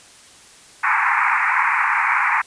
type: band-pass noise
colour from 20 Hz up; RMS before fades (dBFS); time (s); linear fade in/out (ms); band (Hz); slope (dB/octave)
pink; -18; 0.83-2.42; 10; 840 to 2400; 96
effects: white hiss -46 dBFS RMS until 2.46 s + resampled to 22050 Hz